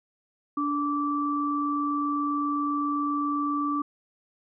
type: tone pair together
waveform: sine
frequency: 290.8 / 1163.2 Hz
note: D4 / D6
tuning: -17 / -17 cents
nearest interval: 2 octaves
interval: 2400 cents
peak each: -27 dBFS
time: 0.57-3.82 s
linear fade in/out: 5 ms
effects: none